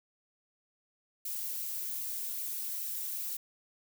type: noise with flanger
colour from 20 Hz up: violet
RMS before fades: -37 dBFS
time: 1.25-3.37 s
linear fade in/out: 5 ms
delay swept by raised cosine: 0.55 to 4.45 ms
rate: 2.6 Hz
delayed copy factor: -0.5
effects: none